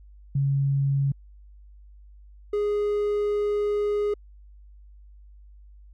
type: tone pair in turn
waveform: sine / triangle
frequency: 138.59 / 414.2 Hz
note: C#3 / G#4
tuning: 0 / -5 cents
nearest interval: octave + perfect fifth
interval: 1895 cents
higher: second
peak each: -20 dBFS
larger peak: neither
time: 0.35-1.12 / 2.53-4.14 s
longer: second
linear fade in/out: 5 ms
effects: added 50 Hz sine -46 dBFS peak until 5.93 s